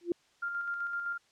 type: tone with exponential growth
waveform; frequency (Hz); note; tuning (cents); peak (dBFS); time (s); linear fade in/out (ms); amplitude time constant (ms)
sine; 345.9; F4; -17; -22; 0.01-0.12; 2; 23
type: tone with tremolo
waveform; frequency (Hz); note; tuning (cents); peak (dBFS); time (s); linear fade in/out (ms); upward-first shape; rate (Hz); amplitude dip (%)
sine; 1396.9; F6; 0; -31; 0.42-1.18; 10; square; 7.8; 35
effects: white hiss -67 dBFS RMS until 1.31 s + low-pass 6000 Hz 12 dB/octave